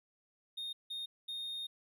triangle tone bursts at uneven times, 3689 Hz, A#7, 19 cents flat, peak -37 dBFS, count 3, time 0.57-0.73 / 0.9-1.06 / 1.28-1.67 s, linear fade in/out 10 ms, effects none

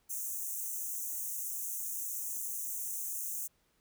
white high-pass noise, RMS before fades -38 dBFS, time 0.09-3.48 s, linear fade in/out 20 ms, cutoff 6000 Hz, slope 96 dB/octave, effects pink hiss -73 dBFS RMS until 3.8 s

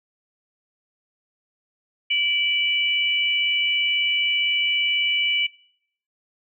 sine tone pair together, 2319 / 2957 Hz, D7 / F#7, -22 / -2 cents, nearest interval major third, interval 420 cents, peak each -21 dBFS, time 2.1-5.47 s, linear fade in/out 10 ms, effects noise-tail reverb RT60 0.7 s tail -25 dB re dry

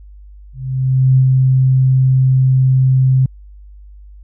sine tone with ADSR envelope, 130.81 Hz, C3, in tune, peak -6 dBFS, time 0.53-3.26 s, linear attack 640 ms, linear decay 79 ms, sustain -2 dB, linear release 4 ms, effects added 50 Hz sine -35 dBFS peak until 4.23 s

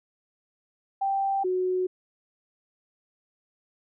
sine tone pair in turn, 784 / 368 Hz, G5 / F#4, 0 / -9 cents, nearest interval octave + minor second, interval 1309 cents, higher first, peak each -23 dBFS, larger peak neither, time 1.01-1.44 / 1.44-1.87 s, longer neither, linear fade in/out 10 ms, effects none

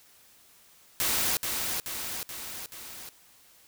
white noise with echo, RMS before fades -27 dBFS, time 1-1.37 s, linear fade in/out 0 ms, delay 430 ms, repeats 4, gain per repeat -4 dB, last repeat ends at 3.09 s, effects white hiss -58 dBFS RMS until 3.67 s

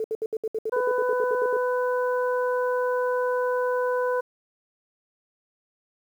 sine tone bursts, 440 Hz, A4, in tune, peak -24 dBFS, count 15, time 0-1.568 s, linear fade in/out 2 ms, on 42 ms, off 67 ms
harmonic tone, 498.9 Hz, B4, 17 cents sharp, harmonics 1 / 2 / 3, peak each -23 / -29 / -33 dBFS, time 0.72-4.21 s, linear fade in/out 10 ms
effects 9-bit

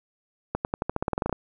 accelerating click train, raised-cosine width 1 ms, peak -11 dBFS, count 14, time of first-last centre 0.55-1.327 s, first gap 99 ms, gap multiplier 0.91, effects none

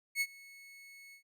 40% pulse tone with ADSR envelope, 2200 Hz, C#7, 14 cents flat, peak -27 dBFS, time 0.15-1.23 s, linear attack 59 ms, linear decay 52 ms, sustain -24 dB, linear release 95 ms, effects none

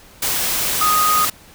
sine tone in noise, 1244.5 Hz, D#6, in tune, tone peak -14 dBFS, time 0.81-1.25 s, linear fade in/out 5 ms, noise white, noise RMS -20 dBFS, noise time 0.22-1.3 s, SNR +3 dB, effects pink hiss -45 dBFS RMS until 1.54 s

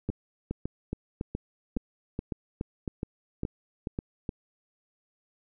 two click trains, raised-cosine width 3 ms, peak -18 / -18 dBFS, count 11 / 8, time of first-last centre 0.09-4.292 / 0.1-3.989 s, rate 2.38 / 1.8 Hz, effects none

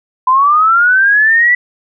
sine linear sweep, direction up, 1003 to 1976 Hz, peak -6 dBFS, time 0.27-1.55 s, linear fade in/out 5 ms, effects none

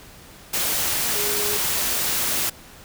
sine tone in noise, 415.3 Hz, G#4, in tune, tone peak -29 dBFS, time 1.15-1.58 s, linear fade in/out 10 ms, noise white, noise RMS -23 dBFS, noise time 0.53-2.5 s, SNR -9 dB, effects pink hiss -45 dBFS RMS until 2.84 s

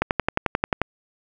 click train, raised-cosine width 0.5 ms, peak -4 dBFS, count 10, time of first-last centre 0.02-0.816 s, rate 11.3 Hz, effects none

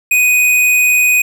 square tone, 2491 Hz, D#7, 1 cent sharp, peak -9 dBFS, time 0.11-1.22 s, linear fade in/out 5 ms, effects none

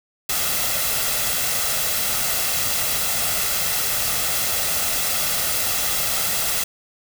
white noise with comb filter, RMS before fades -22 dBFS, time 0.29-6.64 s, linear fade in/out 5 ms, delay 1.5 ms, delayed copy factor +0.5, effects none

